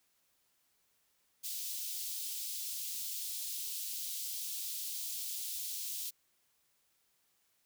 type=high-pass noise; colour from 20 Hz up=white; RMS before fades=-40 dBFS; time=1.43-6.11 s; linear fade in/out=20 ms; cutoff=3300 Hz; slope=24 dB/octave; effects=white hiss -75 dBFS RMS until 7.65 s